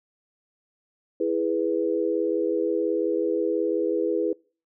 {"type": "chord", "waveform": "sine", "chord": "E major", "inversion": "none", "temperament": "equal", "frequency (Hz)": [329.6, 415.3, 493.9], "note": ["E4", "G#4", "B4"], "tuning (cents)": [0, 0, 0], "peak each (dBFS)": -26, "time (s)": [1.2, 4.33], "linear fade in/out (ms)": 5, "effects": ["noise-tail reverb RT60 0.4 s tail -26 dB re dry"]}